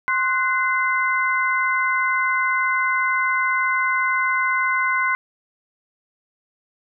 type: tone cluster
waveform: sine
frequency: 1053 / 1487 / 2062 Hz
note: C6 / F#6 / C7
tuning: +11 / +8 / -26 cents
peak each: -22 dBFS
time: 0.08-5.15 s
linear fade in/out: 0 ms
effects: none